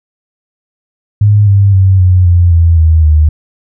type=tone with pitch steps; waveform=sine; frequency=103.9 / 99.49 / 95.28 / 91.24 / 87.37 / 83.66 / 80.12 / 76.72 Hz; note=G#2 / G2 / G2 / F#2 / F2 / E2 / E2 / D#2; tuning=+1 / +26 / -49 / -24 / +1 / +26 / -49 / -24 cents; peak=-3 dBFS; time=1.21-3.29 s; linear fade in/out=5 ms; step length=260 ms; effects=none